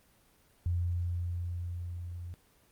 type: tone with level ramp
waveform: sine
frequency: 87.31 Hz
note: F2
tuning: in tune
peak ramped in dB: -27 to -39 dBFS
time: 0.66-2.34 s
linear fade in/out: 0 ms
effects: pink hiss -65 dBFS RMS until 2.71 s + Opus 24 kbps